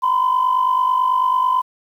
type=tone pair together; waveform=sine; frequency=974.9 / 1024 Hz; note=B5 / C6; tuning=-23 / -38 cents; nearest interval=minor second; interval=85 cents; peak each=-19 / -14 dBFS; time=0.02-1.62 s; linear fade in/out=20 ms; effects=tanh soft clip ceiling -9 dBFS + 8-bit